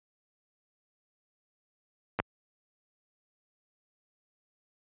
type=clicks; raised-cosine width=0.5 ms; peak=-15 / -11 dBFS; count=2; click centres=2.19 / 2.2 s; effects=high-pass 60 Hz 12 dB/octave + resampled to 8000 Hz